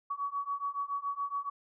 sine beating tone pair, 1126 / 1133.1 Hz, C#6 / C#6, +27 / +38 cents, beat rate 7.1 Hz, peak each -36 / -35 dBFS, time 0.1-1.5 s, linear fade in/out 10 ms, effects none

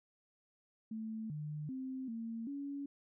sine tone with pitch steps, 220.5 / 150.5 / 261.3 / 227.8 / 281.5 Hz, A3 / D3 / C4 / A#3 / C#4, +4 / +43 / -2 / -40 / +27 cents, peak -39 dBFS, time 0.91-2.86 s, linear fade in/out 5 ms, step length 390 ms, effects none

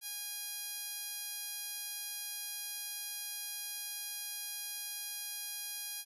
10% pulse tone with band-pass filter, 819 Hz, G#5, 24 cents flat, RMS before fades -42 dBFS, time 0.01-6.05 s, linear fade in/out 50 ms, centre 9800 Hz, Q 2, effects none

